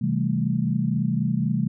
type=chord; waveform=sine; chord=A minor seventh; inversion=first; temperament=equal with one note detuned; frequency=130.81 / 161.52 / 196 / 220 Hz; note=C3 / E3 / G3 / A3; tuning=0 / -35 / 0 / 0 cents; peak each=-26 dBFS; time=0.01-1.68 s; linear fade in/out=10 ms; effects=none